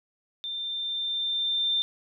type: tone with level ramp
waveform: sine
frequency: 3584 Hz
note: A7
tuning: 31 cents sharp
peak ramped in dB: -31 to -22 dBFS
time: 0.44-1.82 s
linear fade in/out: 0 ms
effects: none